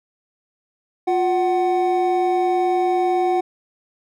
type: tone pair together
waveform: triangle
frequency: 354.4 / 747 Hz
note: F4 / F#5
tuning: +25 / +16 cents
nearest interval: octave + minor second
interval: 1291 cents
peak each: -17 dBFS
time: 1.07-3.41 s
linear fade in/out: 10 ms
effects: none